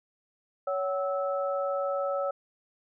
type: tone cluster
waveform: sine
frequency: 560 / 753 / 1307 Hz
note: C#5 / F#5 / E6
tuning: +18 / +30 / -15 cents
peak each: -28 / -36 / -34 dBFS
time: 0.67-2.31 s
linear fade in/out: 5 ms
effects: none